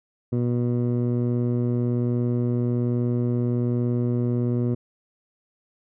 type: tone with low-pass filter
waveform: 15% pulse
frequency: 121.2 Hz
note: B2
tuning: 32 cents flat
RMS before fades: -23 dBFS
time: 0.32-4.75 s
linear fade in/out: 10 ms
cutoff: 360 Hz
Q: 0.6
effects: none